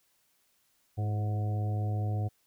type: harmonic tone with a mistuned harmonic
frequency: 104.9 Hz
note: G#2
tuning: 18 cents sharp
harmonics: 1 / 2 / 3 / 4 / 5 / 6 / 7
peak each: -28 / -44 / -45 / -47 / -47 / -50 / -43 dBFS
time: 0.97-2.29 s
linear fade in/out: 20 ms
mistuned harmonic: 3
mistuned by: +34 cents
effects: white hiss -71 dBFS RMS until 2.46 s